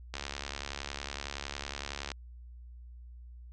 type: click train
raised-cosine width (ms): 0.2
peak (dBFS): -19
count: 141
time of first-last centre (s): 0.14-2.117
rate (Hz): 70.8
effects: added 60 Hz sine -46 dBFS peak until 3.52 s + resampled to 24000 Hz